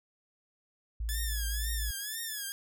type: tone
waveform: sine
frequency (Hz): 55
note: A1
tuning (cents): 0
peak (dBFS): -31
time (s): 1-1.91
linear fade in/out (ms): 5
type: tone with vibrato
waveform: 5% pulse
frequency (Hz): 1716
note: A6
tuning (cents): -44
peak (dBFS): -25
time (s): 1.09-2.52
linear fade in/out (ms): 0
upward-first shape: triangle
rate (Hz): 2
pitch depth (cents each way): 140
effects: none